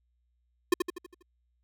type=tone with echo; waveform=square; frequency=355.4 Hz; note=F4; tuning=30 cents sharp; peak=-19 dBFS; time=0.72-0.74 s; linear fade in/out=5 ms; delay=81 ms; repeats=6; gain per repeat=-6 dB; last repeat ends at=1.226 s; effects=added 60 Hz sine -70 dBFS peak until 1.63 s